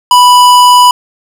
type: tone with hard clipping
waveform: sine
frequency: 987.8 Hz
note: B5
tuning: in tune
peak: -3 dBFS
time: 0.11-0.91 s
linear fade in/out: 2 ms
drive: 18 dB
effects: none